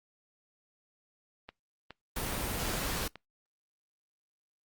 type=click train; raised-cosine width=0.3 ms; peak=-28 dBFS; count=5; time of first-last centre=1.49-3.157 s; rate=2.4 Hz
type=noise; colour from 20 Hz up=pink; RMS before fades=-34 dBFS; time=2.16-3.08 s; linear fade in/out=5 ms
effects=noise-tail reverb RT60 0.2 s tail -26 dB re dry + Opus 32 kbps